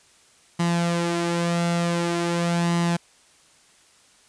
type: tone with flanger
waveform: sawtooth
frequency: 171.2 Hz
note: F3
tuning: 34 cents flat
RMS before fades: -23 dBFS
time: 0.59-2.97 s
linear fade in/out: 10 ms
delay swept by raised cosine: 1 to 4.4 ms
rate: 0.46 Hz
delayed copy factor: +0.5
effects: white hiss -56 dBFS RMS until 4.28 s + resampled to 22050 Hz